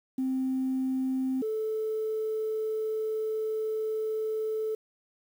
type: tone pair in turn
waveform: sine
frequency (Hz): 261.6 / 436.8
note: C4 / A4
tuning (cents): 0 / -13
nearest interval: major sixth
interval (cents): 887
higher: second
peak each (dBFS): -25 / -27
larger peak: first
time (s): 0.18-1.42 / 1.42-4.75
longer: second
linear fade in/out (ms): 5
effects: tanh soft clip ceiling -22 dBFS + 9-bit